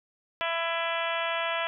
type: harmonic tone with a mistuned harmonic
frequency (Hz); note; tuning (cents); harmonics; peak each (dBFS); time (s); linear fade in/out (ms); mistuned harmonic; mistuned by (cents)
333.1; E4; +18; 2 / 3 / 4 / 5 / 6 / 7 / 8 / 9 / 10; -32 / -34 / -35 / -36 / -37 / -37 / -38 / -39 / -39; 0.41-1.67; 0; 7; +27
effects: none